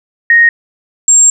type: tone pair in turn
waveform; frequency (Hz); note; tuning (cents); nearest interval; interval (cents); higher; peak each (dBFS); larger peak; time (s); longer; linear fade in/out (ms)
sine; 1864.7 / 7459; A#6 / A#8; 0 / 0; 2 octaves; 2400; second; -3; neither; 0.3-0.49 / 1.08-1.3; second; 2
effects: none